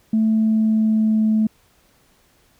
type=tone with pitch glide; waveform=sine; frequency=220 to 217.6 Hz; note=A3 to A3; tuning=0 to -19 cents; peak=-13 dBFS; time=0.13-1.47 s; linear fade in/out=5 ms; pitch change=-19 cents; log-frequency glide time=0.29-1.25 s; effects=tanh soft clip ceiling -10 dBFS + pink hiss -58 dBFS RMS until 2.59 s